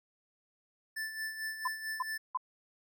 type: tone with tremolo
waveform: square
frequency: 1760 Hz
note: A6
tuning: in tune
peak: -35 dBFS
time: 0.96-2.18 s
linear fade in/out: 10 ms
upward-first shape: sine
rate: 4.5 Hz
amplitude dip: 60%
type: tone bursts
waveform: sine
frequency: 1020 Hz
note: C6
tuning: 44 cents flat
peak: -29 dBFS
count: 3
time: 1.65-2.374 s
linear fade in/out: 5 ms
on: 28 ms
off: 320 ms
effects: none